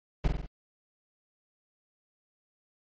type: noise with echo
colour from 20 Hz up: brown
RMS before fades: -24 dBFS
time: 0.24-0.28 s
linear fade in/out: 5 ms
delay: 46 ms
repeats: 4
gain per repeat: -4 dB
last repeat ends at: 0.464 s
effects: low-pass 4000 Hz 12 dB/octave + MP3 32 kbps